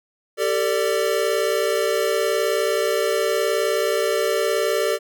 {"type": "chord", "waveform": "square", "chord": "G suspended second", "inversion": "none", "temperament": "equal with one note detuned", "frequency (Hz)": [392, 451.1, 587.3], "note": ["G4", "A4", "D5"], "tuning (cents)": [0, 43, 0], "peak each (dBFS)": [-25, -23, -24], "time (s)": [0.37, 4.99], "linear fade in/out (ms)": 50, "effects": []}